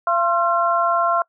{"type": "tone cluster", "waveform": "sine", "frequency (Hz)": [683, 1059, 1362], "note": ["F5", "C6", "F6"], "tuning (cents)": [-39, 21, -44], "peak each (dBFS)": -20, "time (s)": [0.07, 1.22], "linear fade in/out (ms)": 2, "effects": ["noise-tail reverb RT60 0.1 s tail -25 dB re dry"]}